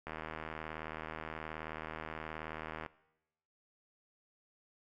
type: click train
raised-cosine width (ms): 0.5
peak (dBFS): -26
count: 221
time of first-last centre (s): 0.07-2.862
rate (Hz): 78.8
effects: noise-tail reverb RT60 0.9 s tail -20 dB re dry